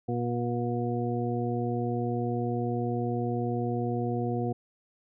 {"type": "harmonic tone", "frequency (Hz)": 120, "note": "B2", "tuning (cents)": -49, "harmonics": [1, 2, 3, 4, 6], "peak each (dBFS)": [-31, -32, -34, -35, -36], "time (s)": [0.08, 4.53], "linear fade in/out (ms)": 10, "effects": []}